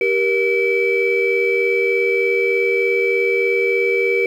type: tone cluster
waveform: sine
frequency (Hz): 390.6 / 473.9 / 2305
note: G4 / A#4 / D7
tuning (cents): -6 / +28 / -33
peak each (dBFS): -18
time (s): 0.01-4.26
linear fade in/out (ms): 2
effects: tanh soft clip ceiling -7 dBFS + 8-bit